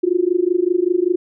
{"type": "tone with amplitude modulation", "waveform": "sine", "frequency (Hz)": 356.3, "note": "F4", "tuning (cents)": 35, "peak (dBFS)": -10, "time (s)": [0.03, 1.16], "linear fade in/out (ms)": 10, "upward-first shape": "sine", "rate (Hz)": 25.2, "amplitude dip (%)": 95, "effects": []}